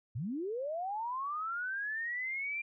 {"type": "linear sweep", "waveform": "sine", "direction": "up", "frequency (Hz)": [98, 2389], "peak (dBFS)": -34, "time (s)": [0.15, 2.62], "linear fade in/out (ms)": 10, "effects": []}